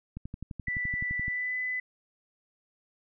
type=click train; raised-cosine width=5 ms; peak=-25 dBFS; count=14; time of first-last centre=0.17-1.281 s; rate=11.7 Hz
type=tone with pitch glide; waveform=sine; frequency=1975.5 to 2005 Hz; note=B6 to B6; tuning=0 to +26 cents; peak=-29 dBFS; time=0.67-1.8 s; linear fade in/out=5 ms; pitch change=+26 cents; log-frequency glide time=1.26-1.56 s
effects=none